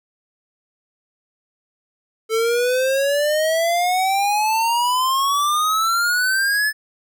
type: exponential sweep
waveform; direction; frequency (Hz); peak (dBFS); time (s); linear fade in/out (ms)
square; up; 440 to 1745; -17; 2.29-6.73; 50
effects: none